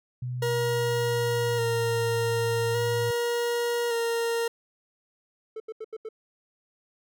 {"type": "tone with pitch glide", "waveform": "sine", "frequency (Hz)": [124.6, 114.26], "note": ["B2", "A#2"], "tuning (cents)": [16, -34], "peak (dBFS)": -29, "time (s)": [0.22, 3.11], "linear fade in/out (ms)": 5, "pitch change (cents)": -150, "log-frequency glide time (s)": [0.49, 2.07]}
{"type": "tone with vibrato", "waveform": "40% pulse", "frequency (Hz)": 469.5, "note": "A#4", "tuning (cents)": 12, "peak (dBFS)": -24, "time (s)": [0.42, 4.48], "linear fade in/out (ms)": 5, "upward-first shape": "square", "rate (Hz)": 0.43, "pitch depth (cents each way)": 20}
{"type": "tone bursts", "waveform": "triangle", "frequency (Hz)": 440, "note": "A4", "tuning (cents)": 0, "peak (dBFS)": -31, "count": 5, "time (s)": [5.56, 6.089], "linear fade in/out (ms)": 5, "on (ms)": 41, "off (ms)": 81}
{"effects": []}